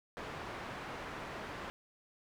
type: low-pass noise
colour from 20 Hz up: white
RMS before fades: -44 dBFS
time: 0.17-1.7 s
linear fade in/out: 0 ms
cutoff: 1500 Hz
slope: 12 dB/octave
effects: none